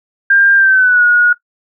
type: tone with pitch glide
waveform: sine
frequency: 1597 to 1447.6 Hz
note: G6 to F#6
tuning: +32 to -38 cents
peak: -6 dBFS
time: 0.3-1.33 s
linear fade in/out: 5 ms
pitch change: -170 cents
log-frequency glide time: 0.56-1.04 s
effects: noise-tail reverb RT60 0.1 s tail -18 dB re dry